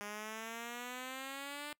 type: exponential sweep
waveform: 5% pulse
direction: up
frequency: 204.4 to 297.9 Hz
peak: -31 dBFS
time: 0.01-1.73 s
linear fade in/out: 0 ms
effects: noise-tail reverb RT60 0.1 s tail -24 dB re dry